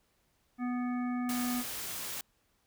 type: harmonic tone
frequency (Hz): 246.7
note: B3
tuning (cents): -2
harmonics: 1 / 3 / 5 / 7 / 9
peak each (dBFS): -31 / -43 / -44 / -50 / -50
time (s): 0.58-1.64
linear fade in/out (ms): 50
type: noise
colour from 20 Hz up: white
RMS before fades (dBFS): -39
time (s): 1.29-2.21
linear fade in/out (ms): 2
effects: pink hiss -73 dBFS RMS until 2.66 s